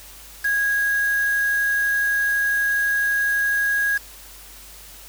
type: tone with quantisation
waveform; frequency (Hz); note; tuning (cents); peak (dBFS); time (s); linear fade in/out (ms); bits
sine; 1648; G#6; -14; -18; 0.44-3.98; 10; 5
effects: added 50 Hz sine -47 dBFS peak until 5.08 s + white hiss -43 dBFS RMS until 5.08 s